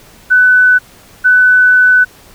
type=tone pair in turn; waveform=sine; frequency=1499 / 1499 Hz; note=F#6 / F#6; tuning=+22 / +22 cents; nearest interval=unison; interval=0 cents; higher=neither; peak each=-4 dBFS; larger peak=neither; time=0.3-0.79 / 1.24-2.05 s; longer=second; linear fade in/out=20 ms; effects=pink hiss -41 dBFS RMS until 2.34 s